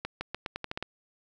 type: accelerating click train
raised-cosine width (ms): 0.3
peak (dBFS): -17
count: 9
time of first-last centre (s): 0.05-0.826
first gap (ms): 160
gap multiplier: 0.85
effects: none